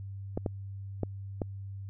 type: clicks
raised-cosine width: 2 ms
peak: -17 dBFS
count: 4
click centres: 0.375 / 0.462 / 1.033 / 1.418 s
effects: added 98 Hz sine -38 dBFS peak until 1.89 s